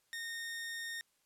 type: tone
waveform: sawtooth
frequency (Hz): 1841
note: A#6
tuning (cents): -22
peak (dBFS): -36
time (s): 0.13-1.01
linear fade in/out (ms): 0
effects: white hiss -75 dBFS RMS until 1.25 s + low-pass 12000 Hz 12 dB/octave